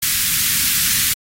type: band-stop noise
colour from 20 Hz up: white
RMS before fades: -17 dBFS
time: 0.02-1.14 s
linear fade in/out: 10 ms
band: 230 to 1500 Hz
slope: 24 dB/octave
effects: AAC 48 kbps